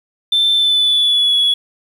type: tone with pitch glide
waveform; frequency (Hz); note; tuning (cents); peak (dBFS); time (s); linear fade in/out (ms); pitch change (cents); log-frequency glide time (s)
sine; 3548 to 3378; A7 to G#7; +14 to +29; -9; 0.32-1.54; 5; -85; 0.54-1.36
effects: tanh soft clip ceiling -8 dBFS + 7-bit